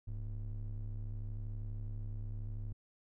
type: ring-modulated tone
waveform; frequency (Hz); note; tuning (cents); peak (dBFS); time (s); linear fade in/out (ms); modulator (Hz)
triangle; 66.7; C2; +34; -33; 0.07-2.73; 10; 36.3
effects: none